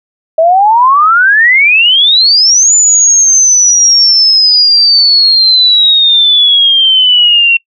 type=exponential two-way sweep; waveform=sine; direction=up then down; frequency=630 to 7060 to 2723 Hz; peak=-3 dBFS; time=0.38-7.57 s; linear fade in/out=5 ms; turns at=2.74 s; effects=noise-tail reverb RT60 0.1 s tail -24 dB re dry